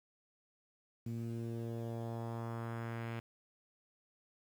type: tone with low-pass filter sweep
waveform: sawtooth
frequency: 115.7 Hz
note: A#2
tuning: 13 cents flat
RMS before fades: -41 dBFS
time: 1.06-3.2 s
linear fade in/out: 5 ms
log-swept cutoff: 240 to 2500 Hz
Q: 1.7
effects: 10-bit